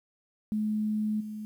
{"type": "tone with level steps", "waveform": "sine", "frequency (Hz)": 213.6, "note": "G#3", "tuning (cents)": 49, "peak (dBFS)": [-26, -35], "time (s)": [0.52, 1.45], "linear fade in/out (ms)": 0, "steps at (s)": 1.2, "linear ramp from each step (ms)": 10, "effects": ["10-bit"]}